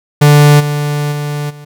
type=tone with level steps; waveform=45% pulse; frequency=146.83 Hz; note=D3; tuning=in tune; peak=-3 / -13 / -16 / -30 dBFS; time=0.21-1.65 s; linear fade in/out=10 ms; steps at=0.59 / 1.11 / 1.49 s; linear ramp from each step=20 ms; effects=none